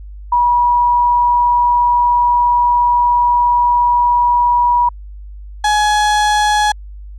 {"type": "tone pair in turn", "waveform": ["sine", "35% pulse"], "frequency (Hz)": [967, 841], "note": ["B5", "G#5"], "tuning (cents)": [-37, 22], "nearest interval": "major second", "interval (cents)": 241, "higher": "first", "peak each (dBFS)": -9, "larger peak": "neither", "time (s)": [[0.32, 4.89], [5.64, 6.72]], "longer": "first", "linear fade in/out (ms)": 5, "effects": ["added 50 Hz sine -29 dBFS peak until 7.18 s", "low-pass 8000 Hz 12 dB/octave"]}